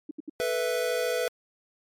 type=tone bursts; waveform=sine; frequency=302.2 Hz; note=D4; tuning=50 cents sharp; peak=-32 dBFS; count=3; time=0.09-0.297 s; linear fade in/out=5 ms; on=21 ms; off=72 ms
type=chord; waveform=square; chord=A suspended second; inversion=none; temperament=equal; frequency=440 / 493.9 / 659.3 Hz; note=A4 / B4 / E5; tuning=0 / 0 / 0 cents; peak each=-34 / -28 / -32 dBFS; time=0.4-1.28 s; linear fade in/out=0 ms
effects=MP3 64 kbps